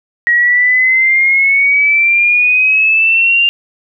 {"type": "exponential sweep", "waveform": "sine", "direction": "up", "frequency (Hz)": [1895, 2800], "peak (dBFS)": -7, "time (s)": [0.27, 3.49], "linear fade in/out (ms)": 0, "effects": []}